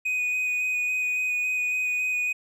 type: tone with vibrato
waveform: triangle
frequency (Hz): 2489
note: D#7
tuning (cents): 0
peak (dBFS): -22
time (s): 0.05-2.33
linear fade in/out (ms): 10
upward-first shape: square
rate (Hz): 3.6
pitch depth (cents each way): 10
effects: none